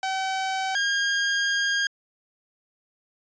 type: tone pair in turn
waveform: sawtooth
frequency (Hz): 764 / 1618.9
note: G5 / G#6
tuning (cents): -45 / -45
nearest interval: octave + minor second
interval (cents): 1300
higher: second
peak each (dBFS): -21 / -18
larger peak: second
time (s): 0.03-0.75 / 0.75-1.87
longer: second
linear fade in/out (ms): 2
effects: resampled to 16000 Hz